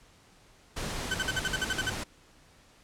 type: noise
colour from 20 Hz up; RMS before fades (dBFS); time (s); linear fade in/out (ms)
pink; -35; 0.76-2.04; 10
type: tone bursts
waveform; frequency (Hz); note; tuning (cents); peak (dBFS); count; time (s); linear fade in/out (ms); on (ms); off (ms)
30% pulse; 1527; G6; -46; -24; 10; 1.11-1.899; 5; 33; 51
effects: pink hiss -59 dBFS RMS until 2.83 s + low-pass 9000 Hz 12 dB/octave